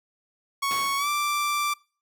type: tone with pitch glide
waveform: sawtooth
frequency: 1108.7 to 1174.6 Hz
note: C#6 to D6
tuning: 0 to 0 cents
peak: -20 dBFS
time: 0.62-1.74 s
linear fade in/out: 10 ms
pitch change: +100 cents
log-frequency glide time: 0.97-1.08 s
type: noise with exponential decay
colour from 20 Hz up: pink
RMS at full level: -33 dBFS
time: 0.71-1.36 s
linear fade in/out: 0 ms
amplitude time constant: 140 ms
effects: noise-tail reverb RT60 0.4 s tail -25 dB re dry + high-pass 200 Hz 12 dB/octave